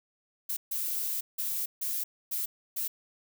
violet noise bursts at uneven times, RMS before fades -32 dBFS, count 6, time 0.49-0.57 / 0.71-1.21 / 1.38-1.66 / 1.81-2.04 / 2.31-2.46 / 2.76-2.88 s, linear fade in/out 10 ms, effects none

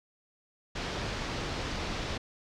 pink low-pass noise, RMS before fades -35 dBFS, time 0.75-2.18 s, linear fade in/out 10 ms, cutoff 5500 Hz, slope 24 dB/octave, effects none

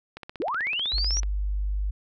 click train, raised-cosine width 0.3 ms, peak -22 dBFS, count 18, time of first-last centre 0.17-1.232 s, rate 16 Hz
sine linear sweep, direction up, 264.1 to 5920 Hz, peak -25 dBFS, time 0.4-1.2 s, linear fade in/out 2 ms
sine tone, 49.91 Hz, G1, 32 cents sharp, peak -24 dBFS, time 0.93-1.91 s, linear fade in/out 10 ms
effects none

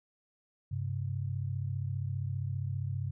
sine tone pair together, 98 / 133.07 Hz, G2 / C3, 0 / +30 cents, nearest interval perfect fourth, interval 530 cents, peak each -34 / -35 dBFS, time 0.71-3.11 s, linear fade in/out 10 ms, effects none

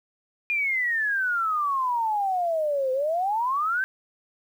sine exponential two-way sweep, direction down then up, 2443 to 510 to 1591 Hz, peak -22 dBFS, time 0.5-3.84 s, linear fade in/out 0 ms, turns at 2.92 s, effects 9-bit

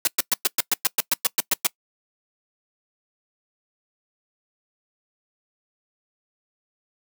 white noise bursts, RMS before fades -19 dBFS, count 13, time 0.05-1.669 s, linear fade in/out 2 ms, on 23 ms, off 110 ms, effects noise-tail reverb RT60 0.1 s tail -23 dB re dry + high-pass 200 Hz 12 dB/octave

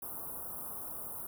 white band-stop noise, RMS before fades -42 dBFS, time 0.02-1.27 s, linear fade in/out 5 ms, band 1300 to 10000 Hz, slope 48 dB/octave, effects none

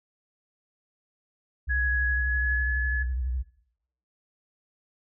sine tone with vibrato, 63.2 Hz, B1, 41 cents sharp, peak -26 dBFS, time 1.67-3.43 s, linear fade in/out 20 ms, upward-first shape sine, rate 12 Hz, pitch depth 120 cents each way
sine tone with pitch glide, 1671 to 1706.1 Hz, G#6 to G#6, +10 to +46 cents, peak -25 dBFS, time 1.69-3.04 s, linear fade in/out 20 ms, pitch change +36 cents, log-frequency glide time 2.06-2.72 s
effects noise-tail reverb RT60 0.7 s tail -18 dB re dry

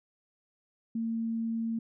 sine tone, 227.3 Hz, A#3, 43 cents flat, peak -29 dBFS, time 0.95-1.79 s, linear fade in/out 5 ms, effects none

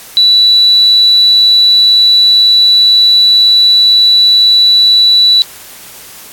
sine tone, 3951 Hz, B7, in tune, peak -3 dBFS, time 0.17-5.42 s, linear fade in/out 0 ms, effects white hiss -32 dBFS RMS until 6.32 s + AAC 64 kbps

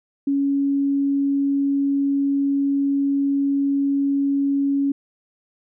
sine tone, 278.8 Hz, C#4, 10 cents sharp, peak -17 dBFS, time 0.27-4.92 s, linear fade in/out 5 ms, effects none

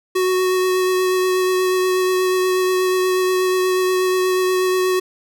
square tone with vibrato, 370 Hz, F#4, in tune, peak -16 dBFS, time 0.15-5 s, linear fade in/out 10 ms, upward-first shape triangle, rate 8.3 Hz, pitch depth 15 cents each way, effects none

